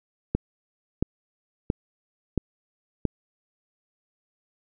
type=click train; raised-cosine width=3 ms; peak=-9 dBFS; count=5; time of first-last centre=0.35-3.053 s; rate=1.48 Hz; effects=none